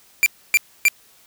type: tone bursts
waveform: 45% pulse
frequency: 2364 Hz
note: D7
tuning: 11 cents sharp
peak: -11 dBFS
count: 3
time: 0.23-0.883 s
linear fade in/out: 0 ms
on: 31 ms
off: 280 ms
effects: white hiss -53 dBFS RMS until 1.26 s